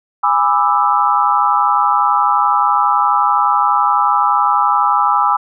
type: chord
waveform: sine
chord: E dominant seventh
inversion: first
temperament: just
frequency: 824.1 / 988.9 / 1186.7 / 1318.5 Hz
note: G#5 / B5 / D6 / E6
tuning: -14 / +2 / +18 / 0 cents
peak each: -16 dBFS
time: 0.23-5.37 s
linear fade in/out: 10 ms
effects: none